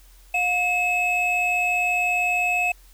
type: tone pair together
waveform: triangle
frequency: 715.8 / 2585 Hz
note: F5 / E7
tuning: +42 / -34 cents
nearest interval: octave + minor seventh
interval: 2224 cents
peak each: -23 / -19 dBFS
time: 0.34-2.72 s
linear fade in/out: 5 ms
effects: added 43 Hz sine -48 dBFS peak until 2.93 s + white hiss -56 dBFS RMS until 2.93 s